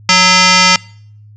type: tone with frequency modulation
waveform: sine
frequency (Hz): 1661.2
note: G#6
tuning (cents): 0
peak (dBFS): -5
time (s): 0.09-0.76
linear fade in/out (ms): 2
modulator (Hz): 740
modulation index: 6
effects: noise-tail reverb RT60 0.6 s tail -25 dB re dry + added 105 Hz sine -36 dBFS peak until 1.36 s